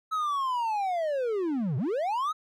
triangle linear two-way sweep, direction down then up, 1300 to 115.9 to 1300 Hz, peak -24 dBFS, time 0.11-2.33 s, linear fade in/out 20 ms, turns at 1.77 s, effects none

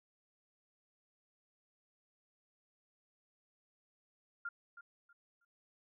sine tone with echo, 1400 Hz, F6, 4 cents sharp, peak -38 dBFS, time 4.45-4.49 s, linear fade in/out 5 ms, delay 320 ms, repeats 3, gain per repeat -12 dB, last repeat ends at 5.45 s, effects none

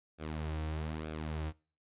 sawtooth tone with flanger, 78 Hz, D#2, 5 cents sharp, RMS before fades -38 dBFS, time 0.18-1.53 s, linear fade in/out 50 ms, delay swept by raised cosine 1 to 4.9 ms, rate 1.1 Hz, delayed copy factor -0.65, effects noise-tail reverb RT60 0.4 s tail -24 dB re dry + resampled to 8000 Hz

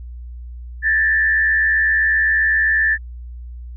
sine tone with frequency modulation, 1760 Hz, A6, in tune, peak -13 dBFS, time 0.82-2.98 s, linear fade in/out 50 ms, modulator 87.7 Hz, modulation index 0.73, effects added 60 Hz sine -30 dBFS peak until 3.76 s

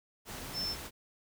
sine tone in noise, 5310 Hz, E8, 12 cents sharp, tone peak -33 dBFS, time 0.53-0.76 s, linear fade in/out 50 ms, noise pink, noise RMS -43 dBFS, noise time 0.25-0.91 s, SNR +7 dB, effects none

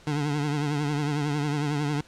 25% pulse tone with vibrato, 146.83 Hz, D3, in tune, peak -21 dBFS, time 0.07-2.01 s, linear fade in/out 2 ms, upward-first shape triangle, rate 11 Hz, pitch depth 76 cents each way, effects pink hiss -53 dBFS RMS until 2.07 s + low-pass 7000 Hz 12 dB/octave

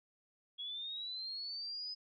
sine linear sweep, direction up, 3322 to 5050 Hz, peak -40 dBFS, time 0.58-1.95 s, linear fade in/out 20 ms, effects none

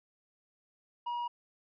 triangle tone with hard clipping, 958 Hz, A#5, 47 cents sharp, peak -34 dBFS, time 1.06-1.28 s, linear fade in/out 10 ms, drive 7 dB, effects resampled to 11025 Hz

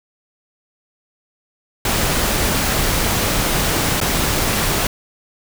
pink noise with dropouts, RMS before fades -18 dBFS, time 1.85-4.87 s, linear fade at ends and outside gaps 2 ms, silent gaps 4.003-4.013 s, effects none

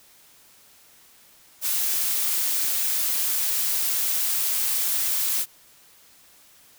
blue noise, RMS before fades -24 dBFS, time 1.61-5.46 s, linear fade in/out 50 ms, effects white hiss -54 dBFS RMS until 6.78 s

